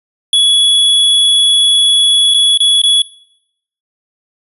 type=tone with dropouts; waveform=square; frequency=3382 Hz; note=G#7; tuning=31 cents sharp; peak=-7 dBFS; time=0.33-3.02 s; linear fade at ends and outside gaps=2 ms; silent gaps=2.339-2.344 / 2.575-2.603 / 2.818-2.836 s; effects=noise-tail reverb RT60 0.8 s tail -22 dB re dry + resampled to 32000 Hz